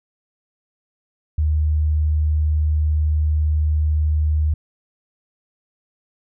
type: tone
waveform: sine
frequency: 76.5 Hz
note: D#2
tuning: 29 cents flat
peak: -15 dBFS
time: 1.38-4.54 s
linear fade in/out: 5 ms
effects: none